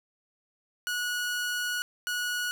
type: tone bursts at uneven times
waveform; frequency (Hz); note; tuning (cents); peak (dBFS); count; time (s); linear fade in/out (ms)
sawtooth; 1461; F#6; -22; -25; 2; 0.87-1.82 / 2.07-2.51; 0
effects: none